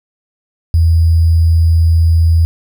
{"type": "tone with sample-and-hold", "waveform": "sine", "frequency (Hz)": 82.41, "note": "E2", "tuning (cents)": 0, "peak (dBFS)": -6, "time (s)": [0.74, 2.45], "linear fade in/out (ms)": 0, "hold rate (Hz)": 4900, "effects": []}